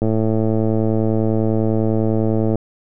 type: click train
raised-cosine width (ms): 2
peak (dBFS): -6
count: 280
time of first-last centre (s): 0.02-2.556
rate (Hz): 110
effects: none